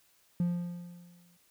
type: tone with exponential decay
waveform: triangle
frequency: 174.61 Hz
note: F3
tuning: in tune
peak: -22 dBFS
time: 0.4-1.37 s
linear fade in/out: 2 ms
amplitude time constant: 210 ms
effects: tanh soft clip ceiling -20 dBFS + white hiss -67 dBFS RMS until 1.5 s